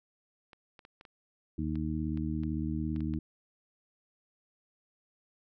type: clicks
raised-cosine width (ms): 0.3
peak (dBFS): -35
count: 11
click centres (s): 0.532 / 0.792 / 0.851 / 1.011 / 1.052 / 1.756 / 2.174 / 2.435 / 2.962 / 3.006 / 3.138
type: harmonic tone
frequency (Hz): 77.78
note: D#2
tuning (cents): 0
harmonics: 1 / 2 / 3 / 4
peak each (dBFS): -36 / -36 / -36 / -36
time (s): 1.58-3.19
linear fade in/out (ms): 5
effects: none